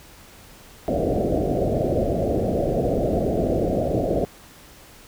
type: low-pass noise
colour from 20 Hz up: white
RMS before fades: -22 dBFS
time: 0.88-4.25 s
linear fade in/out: 0 ms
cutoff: 700 Hz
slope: 96 dB/octave
effects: pink hiss -47 dBFS RMS until 5.07 s